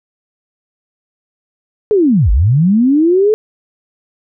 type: linear two-way sweep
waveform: sine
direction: down then up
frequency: 440 to 44.99 to 440 Hz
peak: -7 dBFS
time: 1.91-3.34 s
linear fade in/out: 0 ms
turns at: 2.31 s
effects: none